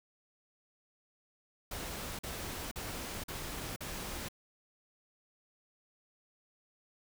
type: noise bursts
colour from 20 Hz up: pink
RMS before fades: -41 dBFS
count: 5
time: 1.71-4.286 s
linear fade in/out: 5 ms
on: 480 ms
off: 44 ms
effects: none